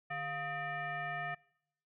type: tone with frequency modulation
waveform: sine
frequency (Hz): 1256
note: D#6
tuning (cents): +16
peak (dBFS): -36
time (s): 0.1-1.35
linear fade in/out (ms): 10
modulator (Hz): 553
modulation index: 1.7
effects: noise-tail reverb RT60 0.8 s tail -25 dB re dry